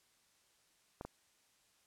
clicks, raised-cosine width 1 ms, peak -29 dBFS, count 2, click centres 1.011 / 1.05 s, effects white hiss -72 dBFS RMS until 1.86 s + low-pass 10000 Hz 12 dB/octave

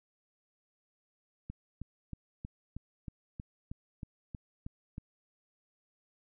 click train, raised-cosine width 5 ms, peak -28 dBFS, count 12, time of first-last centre 1.5-4.981 s, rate 3.16 Hz, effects none

